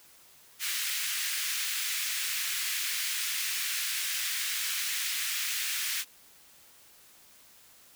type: high-pass noise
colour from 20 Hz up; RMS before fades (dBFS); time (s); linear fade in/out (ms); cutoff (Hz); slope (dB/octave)
pink; -32; 0.59-6.05; 50; 1800; 24
effects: white hiss -57 dBFS RMS until 7.95 s